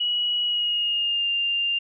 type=tone with pitch glide; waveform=sine; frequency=2918 to 2796 Hz; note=F#7 to F7; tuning=-25 to +1 cents; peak=-21 dBFS; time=0-1.79 s; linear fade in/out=10 ms; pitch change=-74 cents; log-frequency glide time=0.44-1.29 s; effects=none